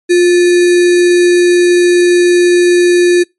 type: tone with sample-and-hold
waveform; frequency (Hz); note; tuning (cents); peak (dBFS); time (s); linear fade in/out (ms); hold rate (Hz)
sine; 352.8; F4; +18; -4; 0.09-3.24; 20; 2100
effects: noise-tail reverb RT60 0.2 s tail -26 dB re dry + MP3 48 kbps